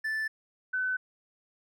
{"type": "tone pair in turn", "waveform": ["triangle", "sine"], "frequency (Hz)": [1757, 1511.3], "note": ["A6", "F#6"], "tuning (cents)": [-3, 36], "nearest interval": "minor third", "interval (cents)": 261, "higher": "first", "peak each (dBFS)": -27, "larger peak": "neither", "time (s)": [[0.04, 0.28], [0.73, 0.97]], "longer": "neither", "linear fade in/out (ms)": 10, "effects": []}